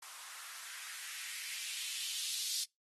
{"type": "noise with band-pass filter sweep", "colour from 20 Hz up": "violet", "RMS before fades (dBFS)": -43, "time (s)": [0.02, 2.64], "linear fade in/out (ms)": 5, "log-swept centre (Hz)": [990, 4300], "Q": 1.9, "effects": ["noise-tail reverb RT60 0.2 s tail -26 dB re dry", "AAC 32 kbps"]}